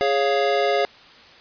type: chord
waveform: square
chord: Db major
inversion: second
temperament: equal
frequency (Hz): 415.3 / 554.4 / 698.5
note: Ab4 / Db5 / F5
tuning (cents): 0 / 0 / 0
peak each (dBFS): -23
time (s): 0.01-0.85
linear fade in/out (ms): 0
effects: white hiss -47 dBFS RMS until 1.4 s + resampled to 11025 Hz